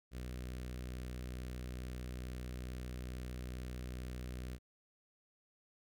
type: tone with notch filter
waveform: sawtooth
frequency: 62.3 Hz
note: B1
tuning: 16 cents sharp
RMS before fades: -44 dBFS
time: 0.11-4.59 s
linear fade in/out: 50 ms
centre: 890 Hz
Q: 1.2
effects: none